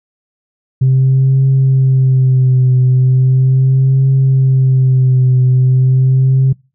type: tone with vibrato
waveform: sine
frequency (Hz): 130.81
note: C3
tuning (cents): 0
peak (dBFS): -5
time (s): 0.81-6.53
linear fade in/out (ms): 10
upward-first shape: triangle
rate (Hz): 0.38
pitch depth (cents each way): 46
effects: noise-tail reverb RT60 0.3 s tail -25 dB re dry + tanh soft clip ceiling -4 dBFS